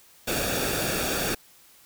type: noise with comb filter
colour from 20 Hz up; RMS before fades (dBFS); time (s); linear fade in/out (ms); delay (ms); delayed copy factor
pink; -27; 0.27-1.35; 10; 0.98; -0.65
effects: white hiss -55 dBFS RMS until 1.85 s